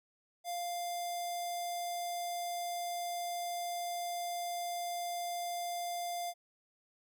square tone with notch filter, 698.5 Hz, F5, in tune, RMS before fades -38 dBFS, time 0.44-6.34 s, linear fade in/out 50 ms, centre 1500 Hz, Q 0.51, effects none

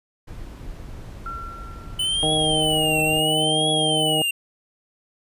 brown noise, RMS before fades -36 dBFS, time 0.27-3.2 s, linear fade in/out 10 ms
sine tone with exponential decay, 1361 Hz, F6, 45 cents flat, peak -28 dBFS, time 1.26-2.64 s, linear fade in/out 2 ms, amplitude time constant 300 ms
square tone with vibrato, 3001 Hz, F#7, 24 cents sharp, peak -21 dBFS, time 1.99-4.31 s, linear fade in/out 5 ms, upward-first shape triangle, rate 0.73 Hz, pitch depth 190 cents each way
harmonic tone, 155.56 Hz, D#3, in tune, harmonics 1 / 2 / 3 / 4 / 5, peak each -27 / -27 / -27 / -27 / -27 dBFS, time 2.23-4.22 s, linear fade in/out 0 ms
effects resampled to 32000 Hz

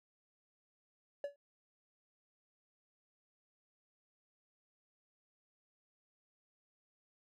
triangle tone with exponential decay, 570 Hz, C#5, 48 cents sharp, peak -31 dBFS, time 1.24-1.36 s, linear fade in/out 2 ms, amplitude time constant 26 ms, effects none

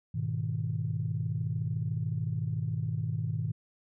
sine chord, G# minor, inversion none, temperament equal with one note detuned, 103.83 / 123.47 / 157.28 Hz, G#2 / B2 / D#3, 0 / 0 / +19 cents, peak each -33 dBFS, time 0.14-3.52 s, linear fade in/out 10 ms, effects tanh soft clip ceiling -20 dBFS

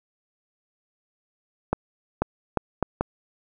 accelerating click train, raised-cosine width 1 ms, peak -7 dBFS, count 5, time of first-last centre 1.73-3.01 s, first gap 490 ms, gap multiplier 0.72, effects none

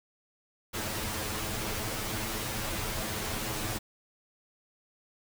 pink noise with comb filter, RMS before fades -34 dBFS, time 0.73-3.79 s, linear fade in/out 20 ms, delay 9.3 ms, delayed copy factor +0.75, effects none

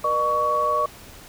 sine tone cluster, 479.2 / 604 / 1122 Hz, A#4 / D5 / C#6, +48 / +48 / +21 cents, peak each -29 / -25 / -20 dBFS, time 0.04-0.86 s, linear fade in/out 5 ms, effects pink hiss -44 dBFS RMS until 1.28 s

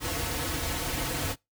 pink noise with comb filter, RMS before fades -31 dBFS, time 0-1.36 s, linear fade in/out 50 ms, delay 5 ms, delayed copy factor -0.75, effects noise-tail reverb RT60 0.2 s tail -24 dB re dry

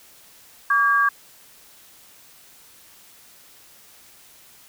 sine tone pair together, 1146 / 1620.7 Hz, D6 / G#6, -43 / -43 cents, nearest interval tritone, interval 600 cents, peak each -18 dBFS, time 0.7-1.09 s, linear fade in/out 5 ms, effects white hiss -50 dBFS RMS until 4.68 s

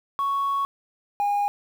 sine tone pair in turn, 1111 / 815.7 Hz, C#6 / G#5, +4 / -31 cents, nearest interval perfect fourth, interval 535 cents, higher first, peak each -20 / -18 dBFS, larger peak second, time 0.19-0.65 / 1.2-1.48 s, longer first, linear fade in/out 0 ms, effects tanh soft clip ceiling -19 dBFS + 8-bit

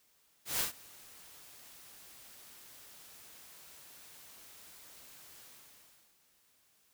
white noise with ADSR envelope, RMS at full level -31 dBFS, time 0.45-6.19 s, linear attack 150 ms, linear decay 120 ms, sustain -24 dB, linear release 780 ms, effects white hiss -70 dBFS RMS until 6.93 s

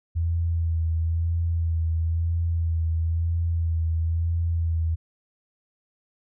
sine tone with vibrato, 82.8 Hz, E2, 8 cents sharp, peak -21 dBFS, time 0.15-4.96 s, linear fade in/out 20 ms, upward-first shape sine, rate 1 Hz, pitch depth 28 cents each way, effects none

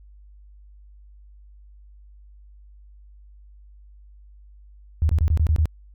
sine tone bursts, 77.78 Hz, D#2, in tune, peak -15 dBFS, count 7, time 5.02-5.656 s, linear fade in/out 0 ms, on 72 ms, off 22 ms, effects added 50 Hz sine -45 dBFS peak until 5.94 s

